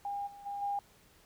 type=tone with level steps; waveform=sine; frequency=807 Hz; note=G#5; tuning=50 cents flat; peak=-34 / -48 / -36 / -31 dBFS; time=0.05-0.79 s; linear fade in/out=2 ms; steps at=0.26 / 0.45 / 0.61 s; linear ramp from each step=20 ms; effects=pink hiss -63 dBFS RMS until 1.25 s